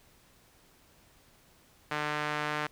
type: tone with band-pass filter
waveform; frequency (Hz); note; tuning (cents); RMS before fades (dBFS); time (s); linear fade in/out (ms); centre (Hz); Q
sawtooth; 150.1; D3; +38; -33; 1.91-2.67; 5; 1600; 1.1
effects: pink hiss -62 dBFS RMS until 2.71 s